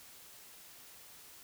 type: silence
effects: white hiss -55 dBFS RMS until 1.43 s